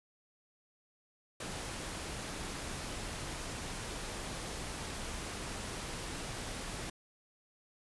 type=noise; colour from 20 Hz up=pink; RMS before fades=-41 dBFS; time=1.4-6.9 s; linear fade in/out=5 ms; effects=resampled to 24000 Hz